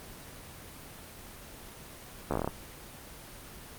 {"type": "slowing click train", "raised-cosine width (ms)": 1, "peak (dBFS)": -15, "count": 9, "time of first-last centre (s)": [2.31, 2.476], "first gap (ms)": 13, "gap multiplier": 1.13, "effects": ["pink hiss -47 dBFS RMS until 3.78 s", "Opus 24 kbps"]}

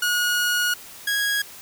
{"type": "tone pair in turn", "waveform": "sawtooth", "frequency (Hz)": [1448, 1650.9], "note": ["F#6", "G#6"], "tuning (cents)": [-38, -11], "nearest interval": "major second", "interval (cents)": 227, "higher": "second", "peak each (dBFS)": [-16, -17], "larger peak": "first", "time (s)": [[0.02, 0.74], [1.07, 1.42]], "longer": "first", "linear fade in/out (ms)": 5, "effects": ["white hiss -42 dBFS RMS until 1.61 s"]}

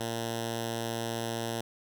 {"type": "tone with notch filter", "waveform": "5% pulse", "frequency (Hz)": 115.3, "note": "A#2", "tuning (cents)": -19, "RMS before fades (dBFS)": -34, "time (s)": [0, 1.61], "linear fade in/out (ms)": 5, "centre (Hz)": 1200, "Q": 1.3, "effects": []}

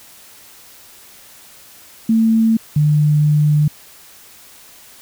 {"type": "tone pair in turn", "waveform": "sine", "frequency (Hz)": [224.1, 149.57], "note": ["A3", "D3"], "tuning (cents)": [32, 32], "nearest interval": "perfect fifth", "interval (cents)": 700, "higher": "first", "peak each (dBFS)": -10, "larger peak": "neither", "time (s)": [[2.09, 2.57], [2.76, 3.68]], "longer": "second", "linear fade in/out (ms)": 5, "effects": ["white hiss -43 dBFS RMS until 5.01 s"]}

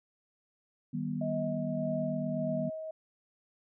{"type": "chord", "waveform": "sine", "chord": "Eb augmented", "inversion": "none", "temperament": "just", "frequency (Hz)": [155.56, 194.45, 243.1], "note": ["Eb3", "G3", "B3"], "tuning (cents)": [0, -14, -27], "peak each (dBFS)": [-36, -37, -35], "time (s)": [0.93, 2.7], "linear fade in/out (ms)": 10}
{"type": "tone with tremolo", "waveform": "sine", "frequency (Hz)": 634, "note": "D#5", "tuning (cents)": 32, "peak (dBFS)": -32, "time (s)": [1.21, 2.91], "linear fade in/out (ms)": 5, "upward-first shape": "sine", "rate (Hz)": 1.7, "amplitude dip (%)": 45}
{"effects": []}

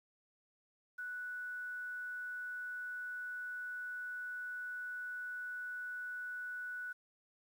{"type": "tone with quantisation", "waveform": "sine", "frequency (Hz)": 1480, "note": "F#6", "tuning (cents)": 0, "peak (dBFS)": -40, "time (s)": [0.98, 6.93], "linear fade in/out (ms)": 10, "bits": 11, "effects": []}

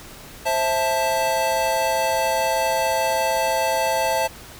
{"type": "chord", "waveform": "square", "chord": "A minor", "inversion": "first", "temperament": "equal with one note detuned", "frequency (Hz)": [529, 659.3, 880], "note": ["C5", "E5", "A5"], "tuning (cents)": [19, 0, 0], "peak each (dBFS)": [-26, -24, -23], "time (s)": [0.45, 4.28], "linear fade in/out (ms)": 20, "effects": ["pink hiss -41 dBFS RMS until 4.59 s"]}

